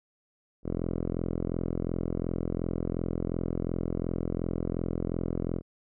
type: tone with low-pass filter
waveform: 5% pulse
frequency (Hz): 42.78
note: F1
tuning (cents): -35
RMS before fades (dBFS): -31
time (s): 0.63-5.62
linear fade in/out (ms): 50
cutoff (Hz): 490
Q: 0.66
effects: none